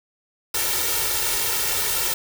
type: noise with comb filter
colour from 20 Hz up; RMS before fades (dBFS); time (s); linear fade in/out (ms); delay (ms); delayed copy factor
white; -23; 0.54-2.14; 5; 2.2; +0.8
effects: none